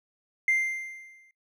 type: tone with exponential decay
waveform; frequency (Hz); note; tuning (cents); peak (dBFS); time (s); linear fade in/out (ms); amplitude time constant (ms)
triangle; 2093; C7; 0; -16; 0.48-1.31; 2; 180
effects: noise-tail reverb RT60 0.2 s tail -25 dB re dry + tanh soft clip ceiling -16 dBFS